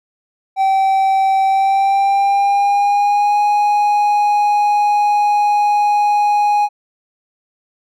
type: tone with pitch glide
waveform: triangle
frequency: 773 to 828.5 Hz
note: G5 to G#5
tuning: -24 to -4 cents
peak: -9 dBFS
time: 0.56-6.69 s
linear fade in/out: 50 ms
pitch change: +120 cents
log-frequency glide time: 1.45-3.4 s
effects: none